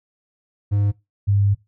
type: tone pair in turn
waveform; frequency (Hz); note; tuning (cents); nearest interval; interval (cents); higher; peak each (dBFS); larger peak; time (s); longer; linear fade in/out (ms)
triangle / sine; 101.9 / 100.5; G#2 / G2; -32 / +44; unison; 24; first; -14; neither; 0.71-0.92 / 1.27-1.55; second; 20
effects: noise-tail reverb RT60 0.2 s tail -19 dB re dry